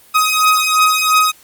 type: beating tone pair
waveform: sawtooth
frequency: 1258 / 1260.9 Hz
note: D#6 / D#6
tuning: +19 / +23 cents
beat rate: 2.9 Hz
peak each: -10 dBFS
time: 0.14-1.32 s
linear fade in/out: 20 ms
effects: white hiss -46 dBFS RMS until 1.43 s + Opus 32 kbps